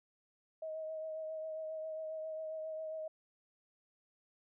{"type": "tone with vibrato", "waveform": "sine", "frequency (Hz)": 632, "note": "D#5", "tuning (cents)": 27, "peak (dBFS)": -39, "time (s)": [0.62, 3.08], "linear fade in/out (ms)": 5, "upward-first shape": "triangle", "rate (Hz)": 7.4, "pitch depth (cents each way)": 25, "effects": []}